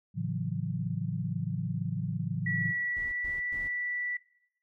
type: chord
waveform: sine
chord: F# minor seventh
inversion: first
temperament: equal with one note detuned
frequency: 110 / 138.59 / 164.81 / 182.66 Hz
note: A2 / C#3 / E3 / F#3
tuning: 0 / 0 / 0 / -22 cents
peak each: -35 dBFS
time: 0.14-2.74 s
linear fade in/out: 50 ms
type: tone with pitch glide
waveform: sine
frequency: 1942 to 1962.3 Hz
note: B6 to B6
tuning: -30 to -12 cents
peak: -30 dBFS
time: 2.46-4.17 s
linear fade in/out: 5 ms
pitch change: +18 cents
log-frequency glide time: 2.8-3.32 s
type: noise bursts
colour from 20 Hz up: brown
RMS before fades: -47 dBFS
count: 3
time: 2.96-3.68 s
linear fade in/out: 5 ms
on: 160 ms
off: 120 ms
effects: noise-tail reverb RT60 0.7 s tail -17 dB re dry